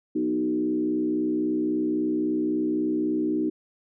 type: tone with frequency modulation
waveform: sine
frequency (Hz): 309.4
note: D#4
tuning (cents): -10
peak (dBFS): -22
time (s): 0.15-3.5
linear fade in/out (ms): 10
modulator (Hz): 63.7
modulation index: 0.95
effects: none